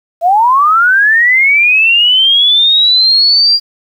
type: linear sweep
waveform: sine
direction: up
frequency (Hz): 654 to 4809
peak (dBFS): -5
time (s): 0.21-3.6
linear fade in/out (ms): 50
effects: 7-bit